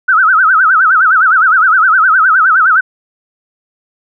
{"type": "tone with vibrato", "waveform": "sine", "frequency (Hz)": 1400, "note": "F6", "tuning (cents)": 4, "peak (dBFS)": -5, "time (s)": [0.08, 2.81], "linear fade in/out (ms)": 10, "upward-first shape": "sine", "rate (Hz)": 9.7, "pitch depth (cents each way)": 190, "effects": []}